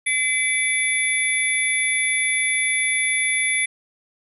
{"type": "tone cluster", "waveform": "sine", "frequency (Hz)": [2034, 2307, 3481, 10110], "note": ["C7", "D7", "A7", "D#9"], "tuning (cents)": [-50, -31, -19, 27], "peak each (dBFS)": [-23, -23, -31, -23], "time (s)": [0.06, 3.66], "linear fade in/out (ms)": 10, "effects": []}